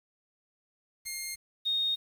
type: tone pair in turn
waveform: 10% pulse / sine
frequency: 2126 / 3708 Hz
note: C7 / A#7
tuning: +27 / -10 cents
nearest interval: minor seventh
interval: 963 cents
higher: second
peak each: -26 / -26 dBFS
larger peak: neither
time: 1.05-1.36 / 1.65-1.96 s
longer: neither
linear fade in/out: 20 ms
effects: 9-bit